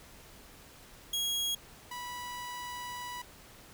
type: tone pair in turn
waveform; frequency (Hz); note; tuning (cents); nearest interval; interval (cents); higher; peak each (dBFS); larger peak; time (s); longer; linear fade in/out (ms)
sawtooth; 3300 / 981.1; G#7 / B5; -12 / -12; octave + major sixth; 2100; first; -27 / -35; first; 1.13-1.55 / 1.91-3.22; second; 5
effects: pink hiss -54 dBFS RMS until 3.73 s